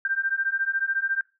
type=beating tone pair; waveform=sine; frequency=1568 / 1582 Hz; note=G6 / G6; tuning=0 / +15 cents; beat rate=14 Hz; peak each=-26 dBFS; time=0.05-1.21 s; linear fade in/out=2 ms; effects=noise-tail reverb RT60 0.3 s tail -23 dB re dry